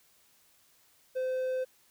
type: tone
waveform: triangle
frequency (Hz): 515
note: C5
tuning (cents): -28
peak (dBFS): -27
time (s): 1.15-1.65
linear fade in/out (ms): 20
effects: white hiss -65 dBFS RMS until 1.9 s